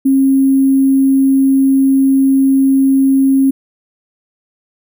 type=tone with sample-and-hold; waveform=sine; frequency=270 Hz; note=C#4; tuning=45 cents flat; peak=-7 dBFS; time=0.05-3.51 s; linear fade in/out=10 ms; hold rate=11025 Hz; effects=none